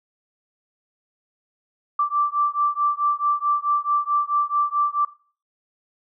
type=beating tone pair; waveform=sine; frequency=1169 / 1173.6 Hz; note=D6 / D6; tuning=-8 / -2 cents; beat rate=4.6 Hz; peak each=-22 dBFS; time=1.99-5.05 s; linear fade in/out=5 ms; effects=noise-tail reverb RT60 0.4 s tail -17 dB re dry